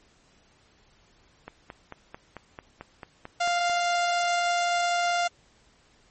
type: click train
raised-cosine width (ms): 0.5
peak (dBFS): -23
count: 11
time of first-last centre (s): 1.48-3.697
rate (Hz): 4.51
type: tone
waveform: sawtooth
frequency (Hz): 698.5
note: F5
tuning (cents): 0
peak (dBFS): -19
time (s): 3.4-5.28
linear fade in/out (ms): 10
effects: pink hiss -61 dBFS RMS until 6.1 s + MP3 32 kbps